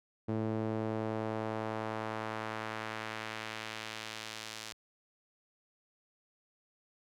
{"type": "tone with band-pass filter sweep", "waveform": "sawtooth", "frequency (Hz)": 110, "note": "A2", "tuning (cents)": 0, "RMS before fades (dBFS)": -38, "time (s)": [0.28, 4.73], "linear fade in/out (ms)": 10, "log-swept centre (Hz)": [320, 5200], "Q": 0.87, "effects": []}